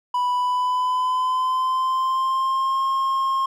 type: tone with pitch glide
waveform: triangle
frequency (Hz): 987.8 to 1071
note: B5 to C6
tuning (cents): 0 to +40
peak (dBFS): -17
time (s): 0.14-3.46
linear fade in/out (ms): 5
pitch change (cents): +140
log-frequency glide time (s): 0.32-2.83
effects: none